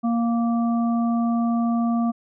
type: harmonic tone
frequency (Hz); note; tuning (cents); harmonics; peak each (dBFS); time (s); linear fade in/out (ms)
233.2; A#3; +1; 1 / 3 / 5; -19 / -29 / -33; 0.03-2.12; 20
effects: none